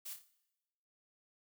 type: noise with echo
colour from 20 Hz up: blue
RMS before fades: -45 dBFS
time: 0.05-0.14 s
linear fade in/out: 10 ms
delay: 28 ms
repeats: 6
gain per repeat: -6 dB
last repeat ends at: 0.308 s
effects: noise-tail reverb RT60 1.0 s tail -19 dB re dry